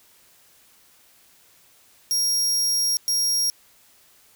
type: tone bursts at uneven times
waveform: sawtooth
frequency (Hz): 5600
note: F8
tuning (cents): +4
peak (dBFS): -17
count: 2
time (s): 2.11-2.97 / 3.08-3.5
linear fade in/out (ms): 0
effects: white hiss -56 dBFS RMS until 4.35 s